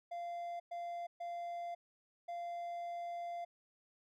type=tone bursts at uneven times; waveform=triangle; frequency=692 Hz; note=F5; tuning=16 cents flat; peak=-38 dBFS; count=4; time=0.11-0.6 / 0.71-1.07 / 1.2-1.75 / 2.28-3.45 s; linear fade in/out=10 ms; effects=none